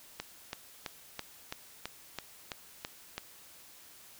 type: click train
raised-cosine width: 0.2 ms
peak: -19 dBFS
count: 10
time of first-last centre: 0.2-3.18 s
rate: 3.02 Hz
effects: white hiss -55 dBFS RMS until 4.19 s